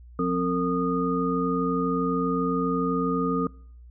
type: tone cluster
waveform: sine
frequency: 177.1 / 264.7 / 453.1 / 1231 Hz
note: F3 / C4 / A#4 / D#6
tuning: +24 / +20 / -49 / -19 cents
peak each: -28 / -26 / -28 / -29 dBFS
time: 0.19-3.47 s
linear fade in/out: 2 ms
effects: noise-tail reverb RT60 0.6 s tail -24 dB re dry + added 60 Hz sine -44 dBFS peak until 3.9 s